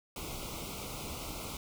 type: band-stop noise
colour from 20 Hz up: pink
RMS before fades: -41 dBFS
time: 0.16-1.57 s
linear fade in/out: 2 ms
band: 1400 to 2100 Hz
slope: 96 dB/octave
effects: none